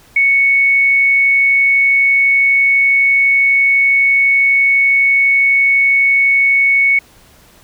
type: tone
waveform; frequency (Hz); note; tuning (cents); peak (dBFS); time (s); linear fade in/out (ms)
sine; 2217; C#7; 0; -8; 0.16-6.99; 5
effects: pink hiss -46 dBFS RMS until 7.63 s